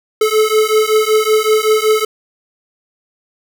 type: beating tone pair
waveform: square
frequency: 430 / 435.3 Hz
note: A4 / A4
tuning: -40 / -19 cents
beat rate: 5.3 Hz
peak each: -14 dBFS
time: 0.21-2.05 s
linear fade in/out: 5 ms
effects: none